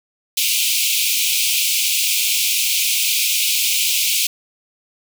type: high-pass noise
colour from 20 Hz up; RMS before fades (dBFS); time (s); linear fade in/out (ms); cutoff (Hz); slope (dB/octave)
pink; -18; 0.37-4.27; 5; 2300; 96
effects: none